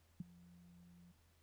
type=tone with ADSR envelope; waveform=sine; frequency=174.61 Hz; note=F3; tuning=in tune; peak=-38 dBFS; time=0.2-1.12 s; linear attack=4 ms; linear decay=20 ms; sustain=-22 dB; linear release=8 ms; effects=added 83 Hz sine -70 dBFS peak until 1.42 s + pink hiss -75 dBFS RMS until 1.42 s